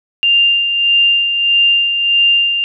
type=tone with tremolo; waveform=sine; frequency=2794 Hz; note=F7; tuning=in tune; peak=-7 dBFS; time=0.23-2.64 s; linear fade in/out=0 ms; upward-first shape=sine; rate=1.6 Hz; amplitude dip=50%; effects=none